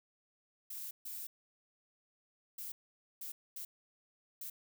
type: noise bursts at uneven times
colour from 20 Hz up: violet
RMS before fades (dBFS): -44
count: 6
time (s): 0.7-0.91 / 1.05-1.27 / 2.58-2.72 / 3.21-3.32 / 3.56-3.65 / 4.41-4.5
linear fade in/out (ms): 5
effects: none